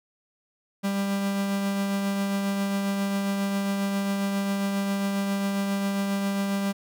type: tone with tremolo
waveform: 45% pulse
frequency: 198 Hz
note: G3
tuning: 18 cents sharp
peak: -23 dBFS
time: 0.83-6.73 s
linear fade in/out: 20 ms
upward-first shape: triangle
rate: 7.4 Hz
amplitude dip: 30%
effects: none